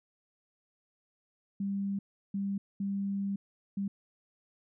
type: tone bursts at uneven times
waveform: sine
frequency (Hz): 198.1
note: G3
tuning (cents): +18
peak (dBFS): -30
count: 4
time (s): 1.6-1.99 / 2.34-2.58 / 2.8-3.36 / 3.77-3.88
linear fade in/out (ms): 5
effects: none